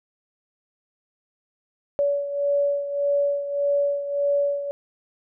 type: beating tone pair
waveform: sine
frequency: 569 / 570.7 Hz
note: C#5 / D5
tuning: +45 / -50 cents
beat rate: 1.7 Hz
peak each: -21 / -27 dBFS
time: 1.99-4.71 s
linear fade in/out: 0 ms
effects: none